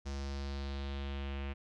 square tone with low-pass filter sweep, 69.3 Hz, C#2, in tune, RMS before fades -39 dBFS, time 0.05-1.54 s, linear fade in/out 20 ms, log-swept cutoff 5900 to 2600 Hz, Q 2.7, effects none

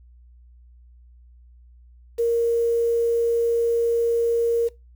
sine tone with quantisation, 466.2 Hz, A#4, in tune, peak -17 dBFS, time 2.18-4.69 s, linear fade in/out 20 ms, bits 7, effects noise-tail reverb RT60 0.2 s tail -20 dB re dry + added 60 Hz sine -47 dBFS peak until 4.95 s

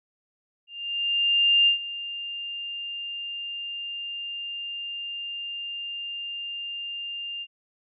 sine tone with ADSR envelope, 2800 Hz, F7, 4 cents sharp, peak -15 dBFS, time 0.67-7.47 s, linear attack 1000 ms, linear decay 110 ms, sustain -16 dB, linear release 52 ms, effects none

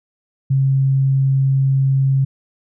sine tone, 135.1 Hz, C#3, 44 cents flat, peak -12 dBFS, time 0.5-2.25 s, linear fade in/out 10 ms, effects none

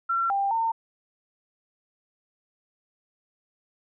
sine tone with pitch steps, 1359 / 793 / 908 Hz, F6 / G5 / A#5, -48 / +20 / -46 cents, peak -22 dBFS, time 0.09-0.72 s, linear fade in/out 10 ms, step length 210 ms, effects none

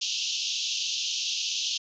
pink band-pass noise, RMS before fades -30 dBFS, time 0.01-1.78 s, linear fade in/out 10 ms, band 2700 to 6600 Hz, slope 96 dB/octave, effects none

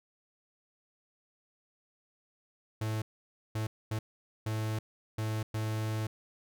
45% pulse tone bursts at uneven times, 109.1 Hz, A2, 14 cents flat, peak -31 dBFS, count 6, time 2.81-3.02 / 3.55-3.67 / 3.91-3.99 / 4.46-4.79 / 5.18-5.43 / 5.54-6.07 s, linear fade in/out 5 ms, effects none

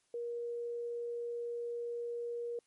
sine tone, 473.9 Hz, A#4, 28 cents sharp, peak -36 dBFS, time 0.14-2.59 s, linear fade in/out 2 ms, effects white hiss -75 dBFS RMS until 2.66 s + MP3 48 kbps

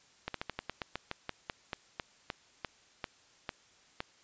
slowing click train, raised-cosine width 0.3 ms, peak -19 dBFS, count 18, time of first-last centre 0.28-4.004 s, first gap 63 ms, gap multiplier 1.14, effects white hiss -63 dBFS RMS until 4.23 s + resampled to 16000 Hz

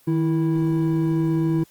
triangle tone pair together, 157.32 / 328 Hz, D#3 / E4, +19 / -9 cents, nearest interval octave + minor second, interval 1272 cents, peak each -19 dBFS, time 0.07-1.64 s, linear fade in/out 10 ms, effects white hiss -56 dBFS RMS until 1.7 s + Opus 24 kbps

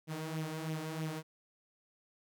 sawtooth tone with flanger, 158 Hz, D#3, 27 cents sharp, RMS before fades -39 dBFS, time 0.07-1.23 s, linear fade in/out 50 ms, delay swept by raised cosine 0.32 to 4.42 ms, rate 3.1 Hz, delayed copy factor +0.6, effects none

